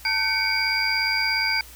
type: tone cluster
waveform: sine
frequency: 887 / 1526 / 2241 / 2338 / 4769 Hz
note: A5 / G6 / C#7 / D7 / D8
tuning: +14 / -47 / +18 / -8 / +26 cents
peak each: -31 / -28 / -24 / -31 / -25 dBFS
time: 0.05-1.61 s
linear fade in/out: 2 ms
effects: added 60 Hz sine -46 dBFS peak until 1.75 s + white hiss -46 dBFS RMS until 1.75 s